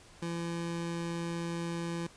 25% pulse tone, 169.3 Hz, E3, 46 cents sharp, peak -30 dBFS, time 0.22-2.07 s, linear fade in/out 5 ms, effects pink hiss -56 dBFS RMS until 2.16 s + resampled to 22050 Hz

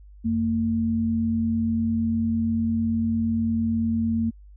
sine tone pair together, 90.26 / 227.2 Hz, F#2 / A#3, -42 / -44 cents, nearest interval octave + major third, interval 1598 cents, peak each -29 / -21 dBFS, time 0.24-4.31 s, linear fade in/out 20 ms, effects added 50 Hz sine -44 dBFS peak until 4.56 s

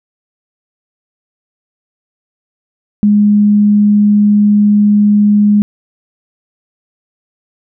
sine tone, 207.2 Hz, G#3, 4 cents flat, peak -5 dBFS, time 3.03-5.62 s, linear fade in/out 0 ms, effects none

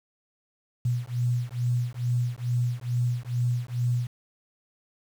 sine beating tone pair, 120.7 / 123 Hz, B2 / B2, -39 / -7 cents, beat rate 2.3 Hz, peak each -27 dBFS, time 0.85-4.07 s, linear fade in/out 5 ms, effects 8-bit

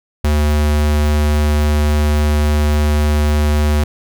square tone, 74.7 Hz, D2, 30 cents sharp, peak -12 dBFS, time 0.24-3.84 s, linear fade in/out 5 ms, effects none

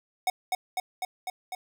square tone with echo, 740 Hz, F#5, in tune, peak -23 dBFS, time 0.27-0.3 s, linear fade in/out 2 ms, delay 250 ms, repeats 5, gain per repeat -2 dB, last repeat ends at 1.55 s, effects none

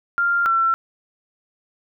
sine tone pair in turn, 1394 / 1350.4 Hz, F6 / E6, -4 / +41 cents, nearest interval minor second, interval 55 cents, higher first, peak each -16 / -15 dBFS, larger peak second, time 0.18-0.46 / 0.46-0.74 s, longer neither, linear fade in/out 0 ms, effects none

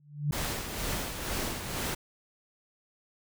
sine tone with exponential growth, 146.83 Hz, D3, in tune, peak -22 dBFS, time 0-0.31 s, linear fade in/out 2 ms, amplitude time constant 67 ms
pink noise with tremolo, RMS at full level -32 dBFS, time 0.32-1.95 s, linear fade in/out 10 ms, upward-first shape sine, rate 2.1 Hz, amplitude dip 50%
effects none

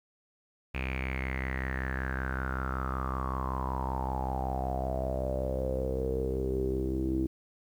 sawtooth tone with low-pass filter sweep, 65.3 Hz, C2, 3 cents flat, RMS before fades -32 dBFS, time 0.74-7.27 s, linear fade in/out 10 ms, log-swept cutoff 2500 to 320 Hz, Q 9.1, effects 10-bit

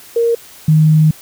sine tone pair in turn, 466.2 / 155.58 Hz, A#4 / D#3, 0 / 0 cents, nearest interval octave + perfect fifth, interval 1900 cents, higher first, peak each -10 / -6 dBFS, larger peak second, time 0.16-0.35 / 0.68-1.11 s, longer second, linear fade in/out 5 ms, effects white hiss -39 dBFS RMS until 1.21 s

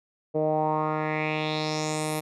10% pulse tone with low-pass filter sweep, 154.5 Hz, D#3, 12 cents flat, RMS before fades -27 dBFS, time 0.34-2.21 s, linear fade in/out 20 ms, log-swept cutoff 510 to 12000 Hz, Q 3.5, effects none

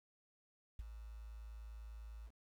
sine tone with ADSR envelope, 55 Hz, A1, in tune, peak -38 dBFS, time 0.79-2.31 s, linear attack 4 ms, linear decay 24 ms, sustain -10 dB, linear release 52 ms, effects tanh soft clip ceiling -36 dBFS + 11-bit

